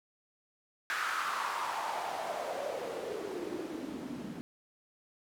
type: noise with band-pass filter sweep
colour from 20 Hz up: white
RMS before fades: -37 dBFS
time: 0.9-4.41 s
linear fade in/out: 0 ms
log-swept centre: 1500 to 210 Hz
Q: 4.1
effects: none